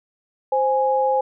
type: tone pair together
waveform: sine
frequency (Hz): 523.3 / 830.7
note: C5 / G#5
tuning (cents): 0 / 0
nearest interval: minor sixth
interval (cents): 800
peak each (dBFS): -19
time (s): 0.52-1.21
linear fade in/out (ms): 5
effects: none